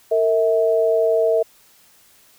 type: tone pair together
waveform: sine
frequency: 456.2 / 647 Hz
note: A#4 / E5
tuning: -37 / -32 cents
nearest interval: tritone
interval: 605 cents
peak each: -17 dBFS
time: 0.11-1.43 s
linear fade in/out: 10 ms
effects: white hiss -53 dBFS RMS until 2.38 s